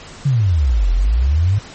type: exponential two-way sweep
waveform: sine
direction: down then up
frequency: 146.83 to 41.2 to 106.8 Hz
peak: -11 dBFS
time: 0.25-1.59 s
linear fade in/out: 10 ms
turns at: 0.92 s
effects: pink hiss -37 dBFS RMS until 1.74 s + MP3 32 kbps